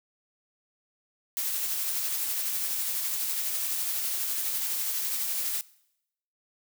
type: noise with tremolo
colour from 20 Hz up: blue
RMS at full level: -29 dBFS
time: 1.37-5.61 s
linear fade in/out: 0 ms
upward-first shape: sine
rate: 12 Hz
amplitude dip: 25%
effects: noise-tail reverb RT60 0.8 s tail -21 dB re dry